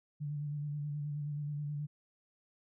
sine tone with vibrato, 146.83 Hz, D3, in tune, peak -35 dBFS, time 0.2-1.87 s, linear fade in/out 20 ms, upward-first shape square, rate 9.4 Hz, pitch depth 25 cents each way, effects none

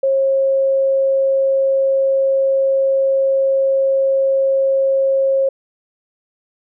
sine tone, 540 Hz, C#5, 45 cents flat, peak -12 dBFS, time 0.03-5.49 s, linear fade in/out 5 ms, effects none

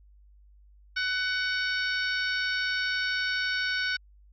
harmonic tone with a mistuned harmonic, 748 Hz, F#5, 19 cents sharp, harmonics 2 / 3 / 4 / 5 / 6 / 7, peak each -28 / -35 / -38 / -37 / -37 / -38 dBFS, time 0.96-3.97 s, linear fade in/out 10 ms, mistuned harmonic 7, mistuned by +68 cents, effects added 50 Hz sine -53 dBFS peak until 4.32 s

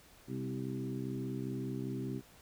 harmonic tone with a mistuned harmonic, 65 Hz, C2, 11 cents flat, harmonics 2 / 3 / 4 / 5 / 6, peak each -40 / -43 / -41 / -44 / -45 dBFS, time 0.27-2.22 s, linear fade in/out 50 ms, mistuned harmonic 3, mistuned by +23 cents, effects pink hiss -60 dBFS RMS until 2.41 s

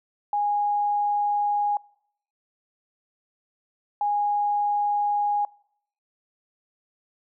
sine tone pair in turn, 824 / 824 Hz, G#5 / G#5, -14 / -14 cents, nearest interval unison, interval 0 cents, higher neither, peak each -21 dBFS, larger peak neither, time 0.33-1.77 / 4.01-5.45 s, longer neither, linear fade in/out 2 ms, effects noise-tail reverb RT60 0.7 s tail -25 dB re dry

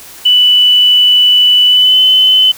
sine tone with pitch glide, 2976 to 3033 Hz, F#7 to F#7, +9 to +42 cents, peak -4 dBFS, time 0.25-2.52 s, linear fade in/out 10 ms, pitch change +33 cents, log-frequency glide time 1.67-2 s, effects white hiss -33 dBFS RMS until 2.57 s

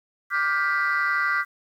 sine chord, G dominant seventh, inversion second, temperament equal with one note detuned, 1174.7 / 1416.4 / 1568 / 1975.5 Hz, D6 / F6 / G6 / B6, 0 / +24 / 0 / 0 cents, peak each -25 dBFS, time 0.3-1.45 s, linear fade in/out 50 ms, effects tanh soft clip ceiling -15 dBFS + 9-bit

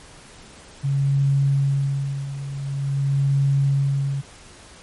sine tone with tremolo, 138.59 Hz, C#3, in tune, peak -15 dBFS, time 0.83-4.22 s, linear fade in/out 20 ms, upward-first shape sine, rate 0.47 Hz, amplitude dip 75%, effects pink hiss -45 dBFS RMS until 4.82 s + MP3 48 kbps

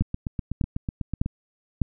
two click trains, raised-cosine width 5 ms, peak -15 / -9 dBFS, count 11 / 4, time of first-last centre 0.02-1.261 / 0.01-1.817 s, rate 8.06 / 1.66 Hz, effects none

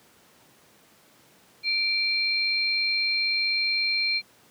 sine tone pair together, 2349 / 4185 Hz, D7 / C8, 0 / 0 cents, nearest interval minor seventh, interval 1000 cents, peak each -25 / -25 dBFS, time 1.63-4.22 s, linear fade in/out 50 ms, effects pink hiss -57 dBFS RMS until 4.5 s + high-pass 150 Hz 12 dB/octave

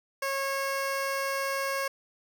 15% pulse tone, 546 Hz, C#5, 26 cents flat, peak -22 dBFS, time 0.22-1.88 s, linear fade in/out 5 ms, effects none

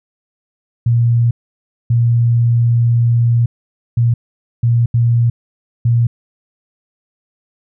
sine tone bursts at uneven times, 118 Hz, A#2, 22 cents sharp, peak -9 dBFS, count 6, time 0.86-1.31 / 1.9-3.46 / 3.97-4.14 / 4.63-4.86 / 4.94-5.3 / 5.85-6.07 s, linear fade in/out 5 ms, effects none

